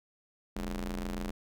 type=ring-modulated tone; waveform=sawtooth; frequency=88 Hz; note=F2; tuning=14 cents sharp; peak=-27 dBFS; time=0.56-1.31 s; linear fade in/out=5 ms; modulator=119 Hz; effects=none